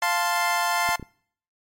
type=chord; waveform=25% pulse; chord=F major; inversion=none; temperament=equal; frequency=698.5 / 880 / 1046.5 Hz; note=F5 / A5 / C6; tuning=0 / 0 / 0 cents; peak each=-22 dBFS; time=0.02-0.96 s; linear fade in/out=5 ms
type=clicks; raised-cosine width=3 ms; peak=-24 dBFS; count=3; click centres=0.89 / 0.997 / 1.027 s
effects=noise-tail reverb RT60 0.6 s tail -26 dB re dry + MP3 64 kbps